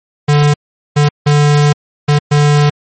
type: tone bursts at uneven times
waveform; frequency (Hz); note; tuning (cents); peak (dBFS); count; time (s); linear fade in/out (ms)
square; 146.83; D3; 0; -7; 5; 0.28-0.54 / 0.96-1.09 / 1.26-1.73 / 2.08-2.19 / 2.31-2.7; 10
effects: MP3 32 kbps